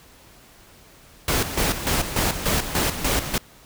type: noise with tremolo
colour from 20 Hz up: pink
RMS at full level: -21 dBFS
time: 1.28-3.38 s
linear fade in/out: 2 ms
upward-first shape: square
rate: 3.4 Hz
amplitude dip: 65%
effects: pink hiss -50 dBFS RMS until 3.65 s